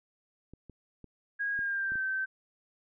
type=clicks; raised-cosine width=3 ms; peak=-35 dBFS; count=6; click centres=0.536 / 0.697 / 1.043 / 1.591 / 1.92 / 1.956 s
type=tone with pitch glide; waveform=sine; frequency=1640 to 1548 Hz; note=G#6 to G6; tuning=-22 to -22 cents; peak=-29 dBFS; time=1.39-2.26 s; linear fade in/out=20 ms; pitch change=-100 cents; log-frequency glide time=1.54-2.01 s
effects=none